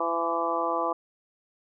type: harmonic tone with a mistuned harmonic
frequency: 168.1 Hz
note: E3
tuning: 34 cents sharp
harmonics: 2 / 3 / 4 / 5 / 6 / 7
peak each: -34 / -32 / -31 / -33 / -31 / -30 dBFS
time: 0-0.93 s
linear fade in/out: 5 ms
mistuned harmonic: 7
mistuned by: -21 cents
effects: none